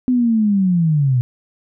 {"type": "linear sweep", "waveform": "sine", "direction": "down", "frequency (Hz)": [255.9, 120], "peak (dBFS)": -12, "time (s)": [0.08, 1.21], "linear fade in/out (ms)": 0, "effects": []}